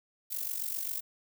violet noise with amplitude modulation, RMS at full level -32 dBFS, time 0.3-1.01 s, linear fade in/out 20 ms, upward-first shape sine, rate 47.6 Hz, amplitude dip 75%, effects none

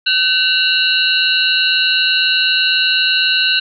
sine tone cluster, 1524 / 2734 / 2902 / 3908 / 4198 Hz, G6 / F7 / F#7 / B7 / C8, -49 / -37 / -34 / -19 / +5 cents, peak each -18 dBFS, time 0.06-3.6 s, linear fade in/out 10 ms, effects none

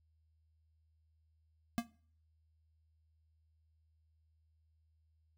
square tone with exponential decay, 233.4 Hz, A#3, 2 cents sharp, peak -28 dBFS, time 1.78-1.87 s, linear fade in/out 0 ms, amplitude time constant 18 ms, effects noise-tail reverb RT60 0.5 s tail -21 dB re dry + added 79 Hz sine -70 dBFS peak until 5.37 s

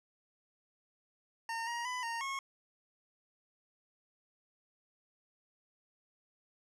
25% pulse tone with pitch steps, 914 / 944 / 999 / 925 / 1090 Hz, A#5 / A#5 / B5 / A#5 / C#6, -34 / +22 / +20 / -14 / -29 cents, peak -32 dBFS, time 1.49-2.39 s, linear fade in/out 2 ms, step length 180 ms, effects low-pass 8000 Hz 12 dB/octave

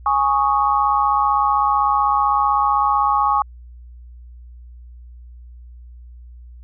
sine chord, Ab suspended fourth, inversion none, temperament equal, 830.6 / 1108.7 / 1244.5 Hz, Ab5 / Db6 / Eb6, 0 / 0 / 0 cents, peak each -18 / -17 / -22 dBFS, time 0.06-3.42 s, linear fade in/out 2 ms, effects added 60 Hz sine -37 dBFS peak until 6.63 s

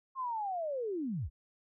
sine linear sweep, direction down, 1081 to 44.55 Hz, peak -33 dBFS, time 0.15-1.3 s, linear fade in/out 50 ms, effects none

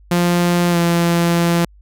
sawtooth tone with pitch glide, 174.61 to 170.72 Hz, F3 to F3, 0 to -39 cents, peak -9 dBFS, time 0.11-1.65 s, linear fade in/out 5 ms, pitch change -39 cents, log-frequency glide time 0.7-0.77 s, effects added 50 Hz sine -43 dBFS peak until 1.81 s

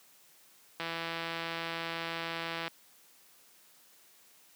click train, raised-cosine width 0.3 ms, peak -20 dBFS, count 313, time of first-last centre 0.8-2.68 s, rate 166 Hz, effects white hiss -61 dBFS RMS until 4.55 s + high-pass 150 Hz 12 dB/octave

